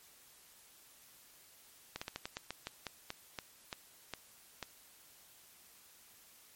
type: slowing click train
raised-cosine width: 0.2 ms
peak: -22 dBFS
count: 14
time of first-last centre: 1.96-4.627 s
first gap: 55 ms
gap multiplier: 1.2
effects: white hiss -61 dBFS RMS until 6.55 s + MP3 64 kbps